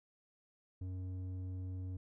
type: tone with low-pass filter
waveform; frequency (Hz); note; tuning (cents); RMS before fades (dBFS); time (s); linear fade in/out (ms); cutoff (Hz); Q
square; 92.5; F#2; 0; -42; 0.81-1.97; 5; 260; 0.8
effects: none